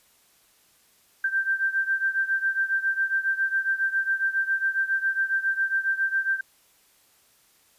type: beating tone pair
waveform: sine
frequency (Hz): 1568 / 1575.3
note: G6 / G6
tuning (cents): 0 / +8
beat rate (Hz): 7.3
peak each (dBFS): -24 / -27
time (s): 1.24-6.41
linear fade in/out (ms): 5
effects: white hiss -61 dBFS RMS until 7.78 s + resampled to 32000 Hz